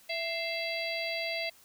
harmonic tone with a mistuned harmonic, 664 Hz, E5, 12 cents sharp, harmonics 1 / 3 / 4 / 5 / 6 / 7, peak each -36 / -36 / -39 / -44 / -43 / -39 dBFS, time 0.09-1.5 s, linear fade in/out 10 ms, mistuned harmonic 3, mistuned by +85 cents, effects white hiss -59 dBFS RMS until 1.64 s

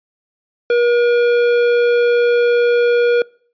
triangle tone with tanh clipping, 478.8 Hz, A#4, 46 cents sharp, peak -13 dBFS, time 0.7-3.22 s, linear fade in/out 2 ms, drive 18 dB, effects noise-tail reverb RT60 0.5 s tail -25 dB re dry + resampled to 11025 Hz

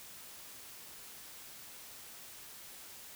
silence, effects white hiss -51 dBFS RMS until 3.15 s

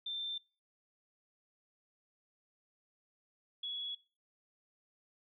sine tone pair in turn, 3569 / 3369 Hz, A7 / G#7, +24 / +24 cents, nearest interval minor second, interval 100 cents, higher first, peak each -37 / -37 dBFS, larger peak neither, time 0.06-0.38 / 3.63-3.95 s, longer neither, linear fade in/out 5 ms, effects noise-tail reverb RT60 0.4 s tail -25 dB re dry

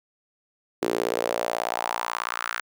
sawtooth tone with high-pass filter sweep, 58.27 Hz, A#1, in tune, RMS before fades -28 dBFS, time 0.82-2.61 s, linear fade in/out 5 ms, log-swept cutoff 360 to 1500 Hz, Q 3.1, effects none

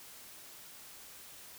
silence, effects white hiss -52 dBFS RMS until 1.58 s

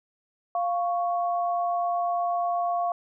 sine tone pair together, 698.5 / 1109.8 Hz, F5 / C#6, 0 / +2 cents, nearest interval minor sixth, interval 802 cents, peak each -24 / -31 dBFS, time 0.55-2.92 s, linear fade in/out 2 ms, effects none

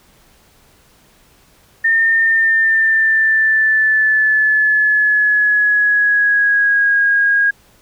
sine tone with pitch glide, 1815 to 1635.8 Hz, A#6 to G#6, -47 to -27 cents, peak -10 dBFS, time 1.84-7.51 s, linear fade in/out 10 ms, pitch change -180 cents, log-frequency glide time 2.18-7.03 s, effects pink hiss -51 dBFS RMS until 7.81 s

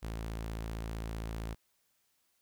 sawtooth tone, 55.4 Hz, A1, 13 cents sharp, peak -33 dBFS, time 0.02-1.55 s, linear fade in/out 20 ms, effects white hiss -75 dBFS RMS until 2.41 s

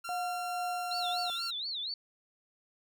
sawtooth tone, 1374 Hz, F6, 29 cents flat, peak -35 dBFS, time 0.04-1.51 s, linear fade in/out 10 ms
sine tone with tremolo, 717 Hz, F5, 45 cents sharp, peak -32 dBFS, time 0.09-1.3 s, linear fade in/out 0 ms, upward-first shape sine, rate 2.2 Hz, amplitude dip 30%
sine tone with vibrato, 3951 Hz, B7, in tune, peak -34 dBFS, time 0.91-1.94 s, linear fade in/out 2 ms, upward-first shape sine, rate 4.2 Hz, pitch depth 230 cents each way
effects none

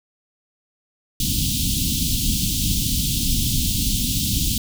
pink band-stop noise, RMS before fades -21 dBFS, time 1.2-4.58 s, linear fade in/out 2 ms, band 280 to 3000 Hz, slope 48 dB/octave, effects none

